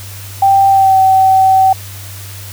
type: tone with pitch glide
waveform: sine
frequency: 784 to 763.9 Hz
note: G5 to G5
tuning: 0 to -45 cents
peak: -5 dBFS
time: 0.42-1.73 s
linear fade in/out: 5 ms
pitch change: -45 cents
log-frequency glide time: 0.68-0.98 s
effects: added 98 Hz sine -28 dBFS peak until 2.52 s + white hiss -32 dBFS RMS until 2.52 s